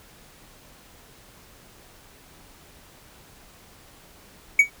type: tone with exponential decay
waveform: triangle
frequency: 2253 Hz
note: C#7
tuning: 28 cents sharp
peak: -6 dBFS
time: 4.59-4.7 s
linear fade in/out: 5 ms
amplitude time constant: 22 ms
effects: pink hiss -51 dBFS RMS until 4.8 s